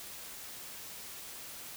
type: silence
effects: white hiss -46 dBFS RMS until 1.76 s